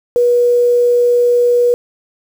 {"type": "tone with quantisation", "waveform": "sine", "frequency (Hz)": 484.2, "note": "B4", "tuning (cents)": -34, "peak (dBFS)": -8, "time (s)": [0.16, 1.74], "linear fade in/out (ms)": 0, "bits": 6, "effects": []}